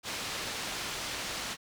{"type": "low-pass noise", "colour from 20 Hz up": "white", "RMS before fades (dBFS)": -37, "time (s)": [0.03, 1.57], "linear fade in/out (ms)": 50, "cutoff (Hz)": 5100, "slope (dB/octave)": 12, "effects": []}